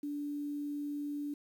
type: tone with quantisation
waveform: sine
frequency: 290.7 Hz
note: D4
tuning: 18 cents flat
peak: -35 dBFS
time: 0.03-1.34 s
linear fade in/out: 5 ms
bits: 10
effects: none